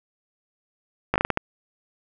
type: slowing click train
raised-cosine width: 0.5 ms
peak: -5 dBFS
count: 7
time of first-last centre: 1.14-1.374 s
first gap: 17 ms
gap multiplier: 1.33
effects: none